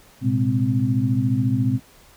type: tone cluster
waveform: sine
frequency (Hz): 113 / 127.3 / 205.1 / 258.1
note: A2 / C3 / G#3 / C4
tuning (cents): +47 / -47 / -21 / -23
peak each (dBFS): -22 / -22 / -28 / -22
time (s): 0.21-1.8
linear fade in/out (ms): 50
effects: pink hiss -51 dBFS RMS until 2.16 s